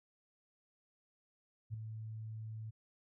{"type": "tone with ADSR envelope", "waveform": "sine", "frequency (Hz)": 110, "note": "A2", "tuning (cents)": 0, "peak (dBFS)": -35, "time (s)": [1.7, 2.71], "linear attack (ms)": 40, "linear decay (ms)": 4, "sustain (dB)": -7, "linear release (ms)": 16, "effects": []}